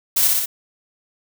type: noise with echo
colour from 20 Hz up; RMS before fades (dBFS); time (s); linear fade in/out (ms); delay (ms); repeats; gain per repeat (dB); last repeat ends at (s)
blue; -17; 0.16-0.28; 10; 60; 3; -2; 0.46
effects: none